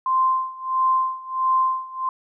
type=tone with tremolo; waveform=sine; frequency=1043 Hz; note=C6; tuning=6 cents flat; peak=-15 dBFS; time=0.06-2.09 s; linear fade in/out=2 ms; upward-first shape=sine; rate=1.5 Hz; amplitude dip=90%; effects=none